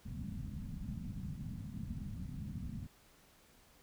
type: low-pass noise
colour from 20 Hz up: white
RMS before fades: -43 dBFS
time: 0.05-2.87 s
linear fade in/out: 10 ms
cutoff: 230 Hz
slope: 48 dB/octave
effects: pink hiss -65 dBFS RMS until 3.82 s